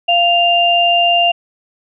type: tone pair together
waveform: sine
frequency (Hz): 695 / 2794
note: F5 / F7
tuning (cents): -9 / 0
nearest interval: 2 octaves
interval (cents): 2409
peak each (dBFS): -12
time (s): 0.08-1.32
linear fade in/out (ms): 10
effects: none